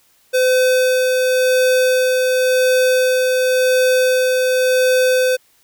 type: tone with tremolo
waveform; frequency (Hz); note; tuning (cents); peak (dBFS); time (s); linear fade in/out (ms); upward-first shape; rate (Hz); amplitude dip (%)
square; 510; C5; -44; -12; 0.33-5.37; 20; sine; 0.92; 25
effects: white hiss -56 dBFS RMS until 5.63 s